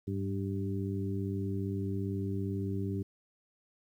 harmonic tone with a mistuned harmonic, 97.6 Hz, G2, 7 cents flat, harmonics 1 / 2 / 3 / 4, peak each -34 / -37 / -39 / -40 dBFS, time 0.07-3.03 s, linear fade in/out 10 ms, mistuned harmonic 1, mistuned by +45 cents, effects 11-bit

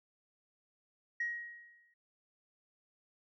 sine tone with exponential decay, 1890 Hz, A#6, 23 cents sharp, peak -31 dBFS, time 1.2-1.94 s, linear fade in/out 5 ms, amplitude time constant 160 ms, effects noise-tail reverb RT60 0.2 s tail -23 dB re dry + tanh soft clip ceiling -27 dBFS

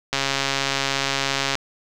click train, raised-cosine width 0.2 ms, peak -4 dBFS, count 196, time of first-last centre 0.13-1.553 s, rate 137 Hz, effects none

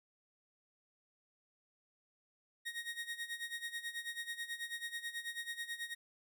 30% pulse tone with tremolo, 1871 Hz, A#6, 6 cents sharp, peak -35 dBFS, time 2.65-5.95 s, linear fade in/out 20 ms, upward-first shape sine, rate 9.2 Hz, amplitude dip 80%, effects none

